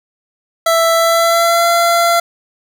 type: tone with pitch glide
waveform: 25% pulse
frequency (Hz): 662 to 683.4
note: E5 to F5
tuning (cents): +7 to -38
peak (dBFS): -6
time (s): 0.66-2.2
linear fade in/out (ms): 5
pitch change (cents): +55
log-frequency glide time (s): 0.94-1.68
effects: none